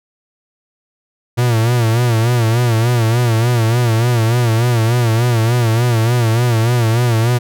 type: tone with vibrato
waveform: 45% pulse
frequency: 117 Hz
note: A#2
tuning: 7 cents sharp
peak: -11 dBFS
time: 1.37-7.39 s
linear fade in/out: 20 ms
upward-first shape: sine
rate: 3.4 Hz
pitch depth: 94 cents each way
effects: none